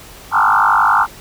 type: tone with frequency modulation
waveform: sine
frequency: 1131 Hz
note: C#6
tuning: 34 cents sharp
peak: -9 dBFS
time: 0.31-1.07 s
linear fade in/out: 50 ms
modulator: 51.2 Hz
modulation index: 6.1
effects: pink hiss -38 dBFS RMS until 1.2 s